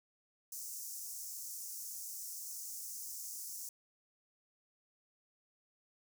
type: high-pass noise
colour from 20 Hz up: pink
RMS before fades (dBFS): -45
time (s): 0.52-3.69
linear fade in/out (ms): 2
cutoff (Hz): 5600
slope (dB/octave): 48
effects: none